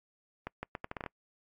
accelerating click train, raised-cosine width 0.5 ms, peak -22 dBFS, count 9, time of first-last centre 0.47-1.062 s, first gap 160 ms, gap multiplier 0.76, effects noise-tail reverb RT60 0.1 s tail -26 dB re dry + AAC 64 kbps

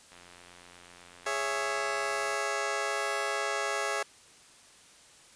click train, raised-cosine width 0.3 ms, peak -35 dBFS, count 197, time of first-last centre 0.12-2.345 s, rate 88.1 Hz
15% pulse chord, C# minor, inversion second, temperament just, 415.8 / 554.4 / 665.2 Hz, G#4 / C#5 / E5, +2 / 0 / +16 cents, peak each -28 dBFS, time 1.26-4.03 s, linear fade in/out 5 ms
effects white hiss -56 dBFS RMS until 5.35 s + resampled to 22050 Hz

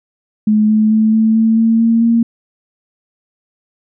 sine tone with pitch steps, 213.4 / 215.9 / 218.4 / 220.9 / 223.5 / 226.1 / 228.7 / 231.4 Hz, G#3 / A3 / A3 / A3 / A3 / A3 / A#3 / A#3, +47 / -33 / -13 / +7 / +27 / +47 / -33 / -13 cents, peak -8 dBFS, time 0.47-2.23 s, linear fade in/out 5 ms, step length 220 ms, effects none

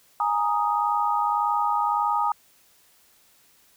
sine chord, Ab suspended second, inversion none, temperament equal, 830.6 / 932.3 / 1244.5 Hz, Ab5 / Bb5 / Eb6, 0 / 0 / 0 cents, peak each -25 dBFS, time 0.2-2.32 s, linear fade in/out 2 ms, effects white hiss -59 dBFS RMS until 3.76 s

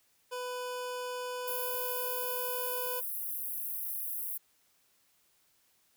25% pulse tone, 497.9 Hz, B4, 14 cents sharp, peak -32 dBFS, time 0.31-3.01 s, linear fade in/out 20 ms
pink high-pass noise, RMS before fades -37 dBFS, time 1.47-4.38 s, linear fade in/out 10 ms, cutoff 11000 Hz, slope 48 dB/octave
effects white hiss -70 dBFS RMS until 5.96 s

